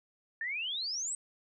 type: exponential sweep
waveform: sine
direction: up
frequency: 1760 to 8300 Hz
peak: -33 dBFS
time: 0.41-1.15 s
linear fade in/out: 2 ms
effects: none